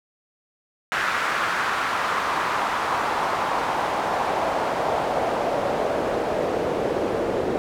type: noise with band-pass filter sweep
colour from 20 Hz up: pink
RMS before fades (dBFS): -24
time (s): 0.92-7.58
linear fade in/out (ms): 0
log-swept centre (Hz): 1500 to 430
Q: 2
effects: none